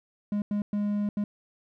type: tone bursts at uneven times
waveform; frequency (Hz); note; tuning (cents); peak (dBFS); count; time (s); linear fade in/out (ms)
triangle; 206.2; G#3; -12; -23; 4; 0.32-0.42 / 0.51-0.62 / 0.73-1.09 / 1.17-1.24; 2
effects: none